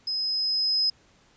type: tone with level ramp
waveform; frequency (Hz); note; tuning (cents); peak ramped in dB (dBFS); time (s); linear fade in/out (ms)
sine; 5080; D#8; +35; -26 to -20; 0.07-0.9; 5
effects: pink hiss -60 dBFS RMS until 1.36 s + resampled to 16000 Hz